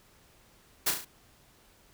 white noise with echo, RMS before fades -26 dBFS, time 0.86-0.91 s, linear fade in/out 10 ms, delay 35 ms, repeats 4, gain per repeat -5 dB, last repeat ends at 1.05 s, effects pink hiss -61 dBFS RMS until 1.93 s

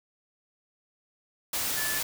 sine tone in noise, 1739 Hz, A6, 21 cents flat, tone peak -33 dBFS, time 1.77-1.99 s, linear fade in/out 5 ms, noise white, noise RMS -30 dBFS, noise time 1.53-2.03 s, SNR -6 dB, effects none

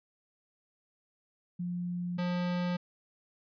sine / square tone pair in turn, 176.5 / 177.5 Hz, F3 / F3, +19 / +28 cents, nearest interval unison, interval 9 cents, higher second, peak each -32 / -30 dBFS, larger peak second, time 1.59-2.18 / 2.18-2.77 s, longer neither, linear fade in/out 10 ms, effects resampled to 11025 Hz

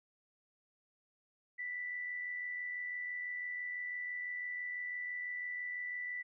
sine tone with amplitude modulation, 1975.5 Hz, B6, in tune, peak -36 dBFS, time 1.58-6.23 s, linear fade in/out 20 ms, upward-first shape sine, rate 86 Hz, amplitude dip 40%, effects none

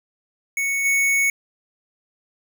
square tone with level steps, 2217 Hz, C#7, in tune, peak -21 / -17 dBFS, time 0.57-1.3 s, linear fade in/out 2 ms, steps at 0.84 s, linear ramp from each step 20 ms, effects none

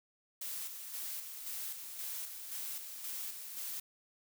blue noise with tremolo, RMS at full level -41 dBFS, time 0.41-3.8 s, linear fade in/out 5 ms, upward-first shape square, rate 1.9 Hz, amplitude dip 45%, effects none

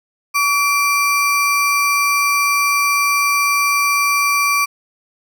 square ring-modulated tone, 1748 Hz, A6, 12 cents flat, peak -11 dBFS, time 0.34-4.66 s, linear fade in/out 20 ms, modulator 610 Hz, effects none

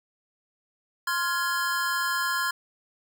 square chord, F minor, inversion second, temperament just, 1047.7 / 1396.9 / 1676.3 Hz, C6 / F6 / Ab6, +2 / 0 / +16 cents, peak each -30 dBFS, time 1.07-2.51 s, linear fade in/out 5 ms, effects none

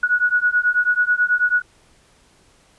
sine beating tone pair, 1458 / 1467.2 Hz, F#6 / F#6, -26 / -15 cents, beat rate 9.2 Hz, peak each -18 dBFS, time 0.03-1.62 s, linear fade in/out 5 ms, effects pink hiss -55 dBFS RMS until 2.78 s + resampled to 24000 Hz

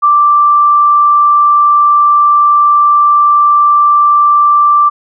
sine tone, 1174.7 Hz, D6, in tune, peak -4 dBFS, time 0.02-4.9 s, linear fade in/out 20 ms, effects none

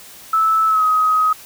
sine tone with pitch glide, 1309 to 1262.2 Hz, E6 to D#6, -13 to +24 cents, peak -12 dBFS, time 0.33-1.33 s, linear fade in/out 5 ms, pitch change -63 cents, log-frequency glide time 0.68-0.84 s, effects white hiss -40 dBFS RMS until 1.45 s

